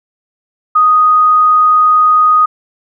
sine tone, 1244.5 Hz, D#6, in tune, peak -5 dBFS, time 0.75-2.46 s, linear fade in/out 10 ms, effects none

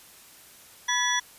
sine tone cluster, 988 / 1701 / 1960 / 3412 / 5850 Hz, B5 / G#6 / B6 / G#7 / F#8, 0 / +41 / -14 / +46 / -21 cents, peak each -29 dBFS, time 0.88-1.2 s, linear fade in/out 10 ms, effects white hiss -51 dBFS RMS until 1.38 s + resampled to 32000 Hz

